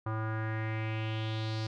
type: tone with low-pass filter sweep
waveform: square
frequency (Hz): 110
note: A2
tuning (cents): 0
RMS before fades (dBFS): -34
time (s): 0.06-1.67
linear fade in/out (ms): 5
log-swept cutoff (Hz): 1200 to 4800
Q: 3.6
effects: none